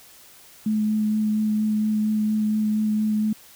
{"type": "tone with vibrato", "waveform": "sine", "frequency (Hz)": 214.2, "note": "A3", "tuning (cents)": -46, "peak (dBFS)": -19, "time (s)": [0.66, 3.33], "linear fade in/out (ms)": 5, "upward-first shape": "sine", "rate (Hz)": 4.3, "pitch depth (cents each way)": 11, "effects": ["white hiss -49 dBFS RMS until 3.55 s"]}